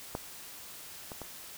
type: clicks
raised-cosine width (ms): 1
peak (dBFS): -19 / -27 / -26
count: 3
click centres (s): 0.151 / 1.118 / 1.217
effects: white hiss -47 dBFS RMS until 1.57 s